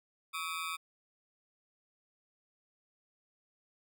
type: ring-modulated tone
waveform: 20% pulse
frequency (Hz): 1204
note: D6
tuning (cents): +43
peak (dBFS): -28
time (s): 0.33-0.77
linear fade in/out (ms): 20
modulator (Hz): 84.1
effects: none